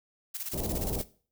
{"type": "noise with tremolo", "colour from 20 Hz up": "blue", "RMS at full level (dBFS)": -35, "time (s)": [0.34, 1.04], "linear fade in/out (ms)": 10, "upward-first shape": "square", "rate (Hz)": 17, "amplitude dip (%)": 65}
{"type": "low-pass noise", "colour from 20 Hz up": "pink", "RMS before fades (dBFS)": -33, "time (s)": [0.53, 1.02], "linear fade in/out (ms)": 10, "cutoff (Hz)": 710, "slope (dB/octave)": 24}
{"effects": ["noise-tail reverb RT60 0.4 s tail -17 dB re dry"]}